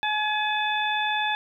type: harmonic tone with a mistuned harmonic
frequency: 848 Hz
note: G#5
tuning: 36 cents sharp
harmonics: 1 / 2 / 3 / 4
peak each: -26 / -28 / -31 / -30 dBFS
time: 0.03-1.35 s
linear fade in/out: 0 ms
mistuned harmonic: 4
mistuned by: +52 cents
effects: 10-bit